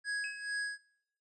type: tone with tremolo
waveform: square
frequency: 1661.2 Hz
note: G#6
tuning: in tune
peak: -33 dBFS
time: 0.04-0.79 s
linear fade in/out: 50 ms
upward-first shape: sine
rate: 2.3 Hz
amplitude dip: 70%
type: tone with exponential decay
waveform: triangle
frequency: 2567 Hz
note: E7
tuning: 47 cents flat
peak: -37 dBFS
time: 0.24-0.61 s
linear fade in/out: 1 ms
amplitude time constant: 79 ms
effects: noise-tail reverb RT60 0.7 s tail -21 dB re dry + resampled to 22050 Hz